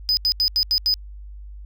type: tone bursts at uneven times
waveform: triangle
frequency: 4999 Hz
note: D#8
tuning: 7 cents sharp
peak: -15 dBFS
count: 6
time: 0.09-0.17 / 0.25-0.32 / 0.4-0.48 / 0.56-0.63 / 0.71-0.78 / 0.86-0.94 s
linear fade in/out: 0 ms
effects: added 50 Hz sine -35 dBFS peak until 1.65 s